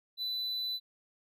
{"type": "tone", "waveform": "triangle", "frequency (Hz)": 3992, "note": "B7", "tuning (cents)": 18, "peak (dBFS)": -31, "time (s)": [0.17, 0.8], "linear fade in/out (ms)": 50, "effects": []}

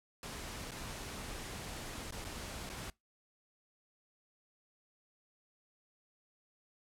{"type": "noise with dropouts", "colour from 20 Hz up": "pink", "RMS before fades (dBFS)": -44, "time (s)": [0.23, 2.9], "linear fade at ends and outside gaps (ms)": 1, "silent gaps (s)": [[0.709, 0.717], [2.108, 2.123], [2.244, 2.249], [2.692, 2.699]], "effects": ["noise-tail reverb RT60 0.2 s tail -24 dB re dry", "low-pass 11000 Hz 12 dB/octave"]}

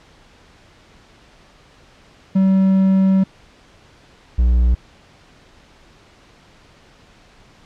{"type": "tone pair in turn", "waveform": "triangle", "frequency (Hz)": [191.3, 60.26], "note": ["G3", "B1"], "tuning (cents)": [-42, -42], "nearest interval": "octave + minor sixth", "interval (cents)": 2000, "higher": "first", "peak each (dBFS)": -9, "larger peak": "neither", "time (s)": [[2.35, 3.24], [4.38, 4.75]], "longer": "first", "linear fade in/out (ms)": 10, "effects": ["pink hiss -49 dBFS RMS until 7.65 s", "low-pass 5000 Hz 12 dB/octave"]}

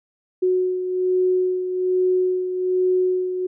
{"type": "beating tone pair", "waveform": "sine", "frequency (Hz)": [367.5, 368.7], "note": ["F#4", "F#4"], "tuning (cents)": [-12, -6], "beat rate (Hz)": 1.2, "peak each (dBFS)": [-18, -26], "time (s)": [0.42, 3.47], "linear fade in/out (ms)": 10, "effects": []}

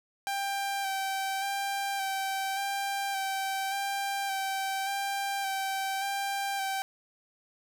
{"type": "tone with vibrato", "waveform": "sawtooth", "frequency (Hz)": 784, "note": "G5", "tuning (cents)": 0, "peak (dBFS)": -26, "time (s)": [0.27, 6.82], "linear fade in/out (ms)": 0, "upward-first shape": "square", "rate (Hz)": 0.87, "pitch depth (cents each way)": 18, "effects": ["11-bit"]}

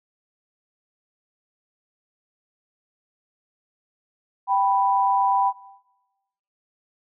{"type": "tone pair together", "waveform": "sine", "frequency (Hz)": [784, 987.8], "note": ["G5", "B5"], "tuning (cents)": [0, 0], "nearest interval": "major third", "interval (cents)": 400, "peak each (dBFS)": -20, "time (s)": [4.47, 5.53], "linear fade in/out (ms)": 50, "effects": ["noise-tail reverb RT60 1.0 s tail -18 dB re dry"]}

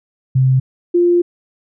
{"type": "tone pair in turn", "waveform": "sine", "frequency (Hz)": [130.81, 349.2], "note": ["C3", "F4"], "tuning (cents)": [0, 0], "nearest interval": "octave + perfect fourth", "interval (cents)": 1700, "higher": "second", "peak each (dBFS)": -9, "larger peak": "neither", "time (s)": [[0.35, 0.6], [0.94, 1.22]], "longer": "second", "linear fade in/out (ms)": 10, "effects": []}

